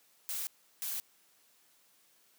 blue noise bursts at uneven times, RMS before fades -37 dBFS, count 2, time 0.29-0.47 / 0.82-1 s, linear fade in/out 0 ms, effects white hiss -67 dBFS RMS until 2.38 s + high-pass 150 Hz 12 dB/octave

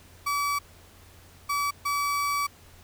35% pulse tone bursts at uneven times, 1146 Hz, D6, 43 cents flat, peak -23 dBFS, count 3, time 0.26-0.59 / 1.49-1.71 / 1.85-2.47 s, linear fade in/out 10 ms, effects added 87 Hz sine -54 dBFS peak until 2.83 s + pink hiss -54 dBFS RMS until 2.83 s

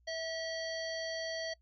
harmonic tone with a mistuned harmonic, 646 Hz, E5, 35 cents flat, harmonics 1 / 3 / 5 / 7 / 9, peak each -38 / -43 / -47 / -43 / -50 dBFS, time 0.07-1.54 s, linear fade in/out 10 ms, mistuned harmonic 1, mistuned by +17 cents, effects noise-tail reverb RT60 0.1 s tail -25 dB re dry + added 60 Hz sine -65 dBFS peak until 1.61 s

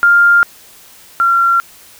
sine tone pair in turn, 1400 / 1372 Hz, F6 / F6, +4 / -31 cents, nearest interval unison, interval 35 cents, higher first, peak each -5 / -8 dBFS, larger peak first, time 0.03-0.43 / 1.2-1.6 s, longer neither, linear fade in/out 0 ms, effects white hiss -41 dBFS RMS until 1.99 s

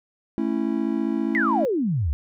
triangle chord, A major, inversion none, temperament just, 220 / 275 / 330 Hz, A3 / C#4 / E4, 0 / -14 / +2 cents, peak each -24 dBFS, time 0.38-1.65 s, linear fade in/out 0 ms
sine exponential sweep, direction down, 2093 to 64 Hz, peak -20 dBFS, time 1.35-2.13 s, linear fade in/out 0 ms
effects none

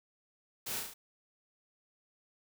white noise with echo, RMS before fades -39 dBFS, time 0.66-0.8 s, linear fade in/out 10 ms, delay 35 ms, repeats 4, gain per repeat -3 dB, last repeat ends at 0.94 s, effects none

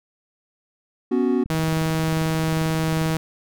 triangle chord, B suspended second, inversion none, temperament just, 246.9 / 277.8 / 370.4 Hz, B3 / C#4 / F#4, 0 / +4 / +2 cents, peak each -19 / -21 / -20 dBFS, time 1.11-1.44 s, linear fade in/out 10 ms
click train, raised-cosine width 5 ms, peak -22 dBFS, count 39, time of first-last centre 1.46-3.149 s, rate 22.5 Hz
sawtooth tone, 159.9 Hz, D#3, 48 cents sharp, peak -16 dBFS, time 1.5-3.17 s, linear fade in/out 0 ms
effects none

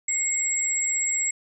sine tone pair together, 2147 / 7642 Hz, C7 / A#8, +44 / +42 cents, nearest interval octave + minor seventh, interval 2198 cents, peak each -29 / -23 dBFS, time 0.08-1.31 s, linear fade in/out 5 ms, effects none

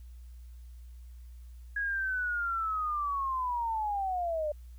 sine linear sweep, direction down, 1661.2 to 587.3 Hz, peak -29 dBFS, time 1.76-4.52 s, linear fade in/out 5 ms, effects added 60 Hz sine -45 dBFS peak until 4.78 s + white hiss -69 dBFS RMS until 4.78 s

